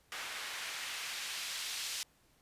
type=noise with band-pass filter sweep; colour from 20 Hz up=white; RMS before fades=-41 dBFS; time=0.12-2.03 s; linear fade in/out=0 ms; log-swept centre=1600 to 4000 Hz; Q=0.89; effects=pink hiss -69 dBFS RMS until 2.41 s + resampled to 32000 Hz